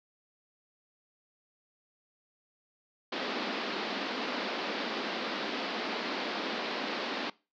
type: band-pass noise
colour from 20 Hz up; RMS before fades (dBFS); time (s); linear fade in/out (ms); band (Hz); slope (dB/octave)
pink; -35; 3.12-7.3; 5; 210 to 4800; 48
effects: noise-tail reverb RT60 0.3 s tail -22 dB re dry